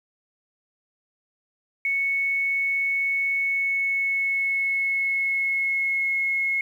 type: tone with pitch glide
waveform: sine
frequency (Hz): 2211 to 2172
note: C#7 to C#7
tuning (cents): -5 to -36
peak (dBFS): -21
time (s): 1.85-6.61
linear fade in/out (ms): 2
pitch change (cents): -31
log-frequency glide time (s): 3.38-6.13
effects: 9-bit